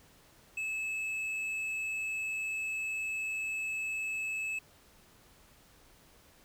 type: tone with tanh clipping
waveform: sine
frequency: 2601 Hz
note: E7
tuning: 24 cents flat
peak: -34 dBFS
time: 0.57-4.59 s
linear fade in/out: 5 ms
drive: 6 dB
effects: pink hiss -61 dBFS RMS until 6.44 s